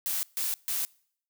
blue noise bursts, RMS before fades -30 dBFS, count 3, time 0.06-0.85 s, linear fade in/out 0 ms, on 170 ms, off 140 ms, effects noise-tail reverb RT60 0.6 s tail -25 dB re dry

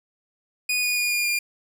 sawtooth tone with pitch steps, 2475 / 2458 / 2441 / 2424 / 2407 Hz, D#7 / D#7 / D#7 / D#7 / D7, -10 / -22 / -34 / -46 / +42 cents, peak -18 dBFS, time 0.69-1.39 s, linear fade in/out 5 ms, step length 140 ms, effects none

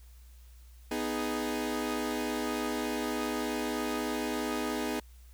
sawtooth chord, G# minor, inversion first, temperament equal with one note detuned, 247.8 / 311.1 / 415.3 Hz, B3 / D#4 / G#4, +6 / 0 / 0 cents, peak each -31 / -31 / -32 dBFS, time 0.91-5 s, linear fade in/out 5 ms, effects added 60 Hz sine -50 dBFS peak until 5.33 s + white hiss -64 dBFS RMS until 5.33 s

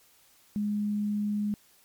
sine tone, 207.7 Hz, G#3, in tune, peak -26 dBFS, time 0.56-1.54 s, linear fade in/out 0 ms, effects white hiss -61 dBFS RMS until 1.84 s + MP3 96 kbps

